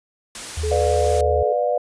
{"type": "noise", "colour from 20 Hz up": "white", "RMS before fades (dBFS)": -32, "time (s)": [0.35, 1.21], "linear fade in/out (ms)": 2}
{"type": "tone with vibrato", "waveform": "sine", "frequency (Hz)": 77.78, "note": "D#2", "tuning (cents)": 0, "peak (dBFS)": -22, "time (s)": [0.57, 1.43], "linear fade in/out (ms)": 5, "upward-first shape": "triangle", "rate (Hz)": 5.8, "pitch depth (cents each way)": 32}
{"type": "tone with pitch glide", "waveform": "sine", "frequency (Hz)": [428.6, 431.6], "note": ["A4", "A4"], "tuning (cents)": [-45, -33], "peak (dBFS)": -22, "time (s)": [0.63, 1.53], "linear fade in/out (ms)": 10, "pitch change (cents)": 12, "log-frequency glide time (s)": [0.78, 1.18]}
{"type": "chord", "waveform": "sine", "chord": "B diminished", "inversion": "none", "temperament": "just", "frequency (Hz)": [493.9, 592.7, 711.2], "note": ["B4", "D5", "F5"], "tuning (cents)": [0, 16, 31], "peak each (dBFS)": [-22, -21, -23], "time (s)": [0.71, 1.78], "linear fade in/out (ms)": 5}
{"effects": ["resampled to 22050 Hz"]}